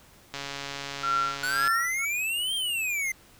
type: click train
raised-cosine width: 0.2 ms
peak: -17 dBFS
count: 188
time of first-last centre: 0.34-1.676 s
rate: 140 Hz
type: tone with tremolo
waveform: sine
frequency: 1365 Hz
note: F6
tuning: 40 cents flat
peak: -22 dBFS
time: 1.03-2.05 s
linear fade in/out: 5 ms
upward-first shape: sine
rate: 1.9 Hz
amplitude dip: 100%
type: exponential two-way sweep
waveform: square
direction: up then down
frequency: 1455 to 3215 to 2059 Hz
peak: -27 dBFS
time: 1.43-3.12 s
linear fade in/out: 5 ms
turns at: 2.55 s
effects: pink hiss -55 dBFS RMS until 3.39 s